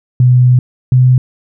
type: tone pair in turn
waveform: sine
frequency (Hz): 125.2 / 127.17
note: B2 / C3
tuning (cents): +24 / -49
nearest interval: unison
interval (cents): 27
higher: second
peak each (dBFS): -4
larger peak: neither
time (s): 0.2-0.59 / 0.92-1.18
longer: first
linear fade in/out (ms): 2
effects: none